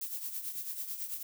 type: noise with tremolo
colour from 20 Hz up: violet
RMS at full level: -36 dBFS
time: 0.01-1.23 s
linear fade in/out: 5 ms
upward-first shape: triangle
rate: 9.1 Hz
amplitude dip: 70%
effects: none